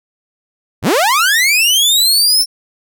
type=linear sweep; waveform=sawtooth; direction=up; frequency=51.91 to 5420 Hz; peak=-6 dBFS; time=0.82-2.46 s; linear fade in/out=50 ms; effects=none